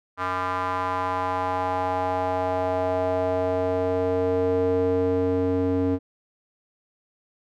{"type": "tone with band-pass filter sweep", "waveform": "square", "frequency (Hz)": 91.9, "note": "F#2", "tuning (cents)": -11, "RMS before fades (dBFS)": -24, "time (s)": [0.17, 5.99], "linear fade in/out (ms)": 50, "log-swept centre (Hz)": [1200, 350], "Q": 3.2, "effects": []}